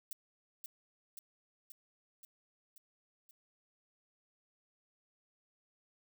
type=noise with echo; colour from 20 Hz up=violet; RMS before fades=-42 dBFS; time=0.11-0.13 s; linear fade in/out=2 ms; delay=530 ms; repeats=6; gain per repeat=-3 dB; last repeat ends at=3.31 s; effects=none